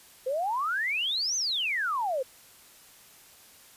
sine exponential two-way sweep, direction up then down, 493.9 to 6330 to 493.9 Hz, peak -26 dBFS, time 0.26-2.23 s, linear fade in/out 10 ms, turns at 1.36 s, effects white hiss -54 dBFS RMS until 3.76 s + resampled to 32000 Hz

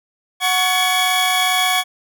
45% pulse tone cluster, 737 / 1114 / 1708 / 2253 / 3347 Hz, F#5 / C#6 / G#6 / C#7 / G#7, -7 / +8 / +48 / +28 / +13 cents, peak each -20 / -23 / -26 / -21 / -20 dBFS, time 0.4-1.84 s, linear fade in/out 50 ms, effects none

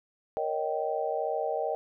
sine chord, Eb dominant seventh, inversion second, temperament just, 466.7 / 560 / 622.3 / 777.8 Hz, Bb4 / Db5 / Eb5 / G5, +2 / +18 / 0 / -14 cents, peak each -33 / -35 / -32 / -33 dBFS, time 0.37-1.75 s, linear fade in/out 0 ms, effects none

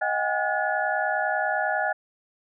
sine tone cluster, 627 / 739 / 809 / 1446 / 1712 Hz, D#5 / F#5 / G#5 / F#6 / A6, +13 / -2 / -46 / -40 / -48 cents, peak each -29 dBFS, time 0.01-1.93 s, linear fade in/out 10 ms, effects none

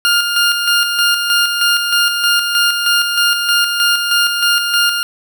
20% pulse tone with tremolo, 1409 Hz, F6, 15 cents sharp, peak -5 dBFS, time 0.05-5.03 s, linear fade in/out 0 ms, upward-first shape square, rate 3.2 Hz, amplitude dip 45%, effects none

